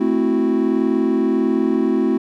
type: chord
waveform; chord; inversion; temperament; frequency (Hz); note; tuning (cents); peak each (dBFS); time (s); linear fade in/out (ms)
triangle; F# half-diminished seventh; first; equal; 220 / 261.6 / 329.6 / 370; A3 / C4 / E4 / F#4; 0 / 0 / 0 / 0; -19 / -17 / -18 / -19; 0-2.18; 10
effects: tanh soft clip ceiling -4 dBFS

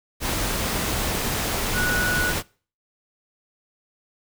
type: tone in noise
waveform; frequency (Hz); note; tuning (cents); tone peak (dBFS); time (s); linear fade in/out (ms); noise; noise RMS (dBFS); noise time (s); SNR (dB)
sine; 1469; F#6; -13; -22; 1.73-2.34; 50; pink; -25; 0.2-2.43; 0
effects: noise-tail reverb RT60 0.4 s tail -23 dB re dry

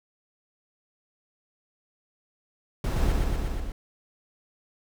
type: noise with echo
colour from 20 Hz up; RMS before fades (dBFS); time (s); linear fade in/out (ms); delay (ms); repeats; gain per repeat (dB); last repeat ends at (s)
brown; -24; 2.84-3.12; 2; 120; 5; -2; 3.72
effects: none

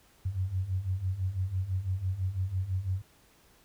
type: beating tone pair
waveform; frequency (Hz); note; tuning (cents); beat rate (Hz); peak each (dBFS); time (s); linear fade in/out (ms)
sine; 90 / 96; F#2 / G2; -47 / -36; 6; -34 / -30; 0.25-3.02; 10
effects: pink hiss -62 dBFS RMS until 3.64 s

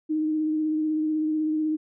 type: tone with vibrato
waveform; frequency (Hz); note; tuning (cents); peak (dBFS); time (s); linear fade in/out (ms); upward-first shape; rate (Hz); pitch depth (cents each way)
sine; 310; D#4; -6; -22; 0.09-1.77; 20; sine; 16; 20
effects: none

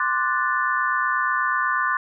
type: chord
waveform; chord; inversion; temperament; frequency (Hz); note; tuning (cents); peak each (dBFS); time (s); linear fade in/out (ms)
sine; D dominant seventh; third; equal; 1046.5 / 1174.7 / 1480 / 1760; C6 / D6 / F#6 / A6; 0 / 0 / 0 / 0; -25; 0-1.97; 2
effects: none

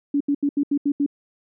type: tone bursts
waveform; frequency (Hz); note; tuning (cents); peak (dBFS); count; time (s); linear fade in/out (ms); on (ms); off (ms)
sine; 285.3; C#4; +50; -17; 7; 0.14-1.063; 5; 65; 78
effects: none

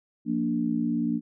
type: chord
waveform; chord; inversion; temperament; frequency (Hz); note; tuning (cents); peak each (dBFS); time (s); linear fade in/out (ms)
sine; Bb major; second; equal; 174.61 / 233.1 / 293.7; F3 / Bb3 / D4; 0 / 0 / 0; -32 / -26 / -28; 0.25-1.21; 50
effects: none

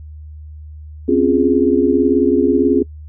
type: chord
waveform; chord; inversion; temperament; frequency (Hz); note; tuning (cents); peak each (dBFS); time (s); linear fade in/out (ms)
sine; Db major seventh; third; equal with one note detuned; 258.9 / 277.2 / 349.2 / 415.3; C4 / Db4 / F4 / Ab4; -18 / 0 / 0 / 0; -16; 1.08-2.83; 10
effects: noise-tail reverb RT60 0.1 s tail -23 dB re dry + added 76 Hz sine -31 dBFS peak until 3.08 s

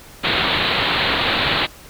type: low-pass noise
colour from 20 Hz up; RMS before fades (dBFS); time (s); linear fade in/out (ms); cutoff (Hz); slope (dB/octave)
white; -19; 0.23-1.67; 20; 4200; 96
effects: pink hiss -42 dBFS RMS until 1.89 s

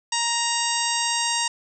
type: harmonic tone with a mistuned harmonic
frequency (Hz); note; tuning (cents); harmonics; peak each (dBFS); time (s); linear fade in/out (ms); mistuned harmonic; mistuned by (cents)
936; A#5; +7; 1 / 2 / 3 / 4 / 5 / 6 / 7 / 8 / 9; -27 / -31 / -29 / -31 / -31 / -30 / -32 / -31 / -33; 0.12-1.48; 5; 8; +37
effects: none

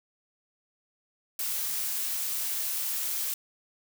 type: noise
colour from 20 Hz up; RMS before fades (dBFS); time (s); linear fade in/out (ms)
blue; -31; 1.39-3.34; 2
effects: none

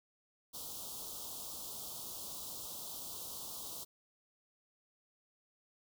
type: band-stop noise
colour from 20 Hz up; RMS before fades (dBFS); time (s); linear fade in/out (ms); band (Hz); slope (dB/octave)
white; -45; 0.53-3.85; 20; 1200 to 3200; 48
effects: none

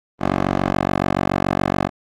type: tone with band-pass filter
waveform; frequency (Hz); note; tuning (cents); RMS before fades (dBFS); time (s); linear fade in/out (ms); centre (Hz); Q
10% pulse; 47.04; F#1; +29; -20; 0.19-1.9; 50; 710; 0.69
effects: Opus 24 kbps

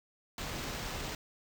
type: noise with sample-and-hold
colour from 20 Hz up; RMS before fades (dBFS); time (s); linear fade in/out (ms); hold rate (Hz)
pink; -39; 0.38-1.15; 2; 11025
effects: none

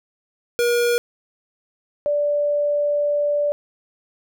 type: tone pair in turn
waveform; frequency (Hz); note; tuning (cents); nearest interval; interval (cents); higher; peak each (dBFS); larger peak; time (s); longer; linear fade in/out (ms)
square / sine; 477.9 / 584.3; A#4 / D5; +43 / -9; minor third; 348; second; -17; neither; 0.59-0.98 / 2.06-3.52; second; 0
effects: none

